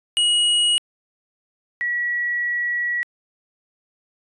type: tone pair in turn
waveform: square / sine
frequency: 2900 / 1929.4 Hz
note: F#7 / B6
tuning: -35 / -41 cents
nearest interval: perfect fifth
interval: 706 cents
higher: first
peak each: -16 / -20 dBFS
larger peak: first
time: 0.17-0.78 / 1.81-3.03 s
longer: second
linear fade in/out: 0 ms
effects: resampled to 24000 Hz